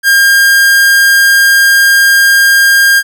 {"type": "tone", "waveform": "45% pulse", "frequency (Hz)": 1609, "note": "G6", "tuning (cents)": 45, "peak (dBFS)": -4, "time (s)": [0.03, 3.03], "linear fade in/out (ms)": 50, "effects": []}